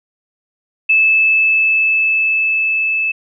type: tone with level ramp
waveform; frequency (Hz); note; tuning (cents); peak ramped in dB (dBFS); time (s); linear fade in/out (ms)
sine; 2618; E7; -13; -8 to -14; 0.89-3.12; 10
effects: none